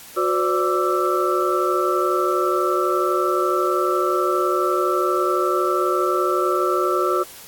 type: tone cluster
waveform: sine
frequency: 363.6 / 508 / 580 / 1168 / 1328 Hz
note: F#4 / B4 / D5 / D6 / E6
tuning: -30 / +49 / -22 / -10 / +12 cents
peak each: -21 / -26 / -26 / -25 / -22 dBFS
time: 0.16-7.24 s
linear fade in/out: 20 ms
effects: white hiss -41 dBFS RMS until 7.47 s + AAC 64 kbps